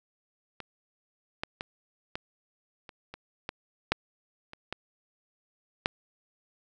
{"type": "clicks", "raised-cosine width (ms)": 0.3, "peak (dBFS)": [-23, -15, -18, -18, -28, -25, -17, -7, -27, -17, -8], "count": 11, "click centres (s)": [0.603, 1.435, 1.609, 2.155, 2.892, 3.14, 3.491, 3.92, 4.534, 4.726, 5.859], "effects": []}